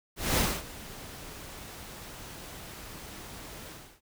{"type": "noise with ADSR envelope", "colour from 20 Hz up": "pink", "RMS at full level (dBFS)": -25, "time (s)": [0.16, 4.01], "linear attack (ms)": 210, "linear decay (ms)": 250, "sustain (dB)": -19, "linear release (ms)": 330, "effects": []}